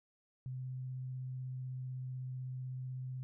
sine tone with vibrato, 128.6 Hz, C3, 30 cents flat, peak -39 dBFS, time 0.46-3.23 s, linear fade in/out 0 ms, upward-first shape triangle, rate 16 Hz, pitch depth 11 cents each way, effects none

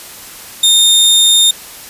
sawtooth tone, 3652 Hz, A#7, 36 cents flat, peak -3 dBFS, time 0.63-1.51 s, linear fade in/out 5 ms, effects white hiss -32 dBFS RMS until 1.89 s + resampled to 32000 Hz

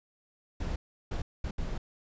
brown noise bursts at uneven times, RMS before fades -33 dBFS, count 4, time 0.6-0.76 / 1.11-1.22 / 1.44-1.51 / 1.58-1.78 s, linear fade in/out 5 ms, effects resampled to 16000 Hz

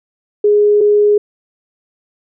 sine tone pair in turn, 415.3 / 415.3 Hz, G#4 / G#4, 0 / 0 cents, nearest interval unison, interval 0 cents, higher neither, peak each -7 dBFS, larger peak neither, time 0.44-0.81 / 0.81-1.18 s, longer neither, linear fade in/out 5 ms, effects none

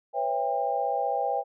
sine chord, C# half-diminished seventh, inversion third, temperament just, 498.9 / 554.4 / 665.2 / 798.3 Hz, B4 / C#5 / E5 / G5, +17 / 0 / +16 / +31 cents, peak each -32 / -32 / -32 / -27 dBFS, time 0.13-1.44 s, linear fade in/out 50 ms, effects none

